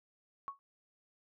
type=tone with exponential decay; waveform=sine; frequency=1108.7 Hz; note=C#6; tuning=in tune; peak=-34 dBFS; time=0.48-0.59 s; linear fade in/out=0 ms; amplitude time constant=23 ms; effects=none